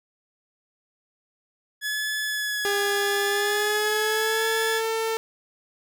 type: tone with vibrato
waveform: sawtooth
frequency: 1700 Hz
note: G#6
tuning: 40 cents sharp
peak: -22 dBFS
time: 1.81-4.82 s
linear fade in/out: 50 ms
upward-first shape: sine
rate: 0.78 Hz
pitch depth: 18 cents each way
type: tone with pitch glide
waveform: sawtooth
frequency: 403.6 to 447.8 Hz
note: G#4 to A4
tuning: -49 to +30 cents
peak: -20 dBFS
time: 2.65-5.17 s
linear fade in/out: 0 ms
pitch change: +179 cents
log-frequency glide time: 3.28-4.45 s
effects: none